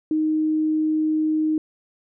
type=tone; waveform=sine; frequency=311.1 Hz; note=D#4; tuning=in tune; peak=-18 dBFS; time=0.11-1.58 s; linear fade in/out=2 ms; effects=none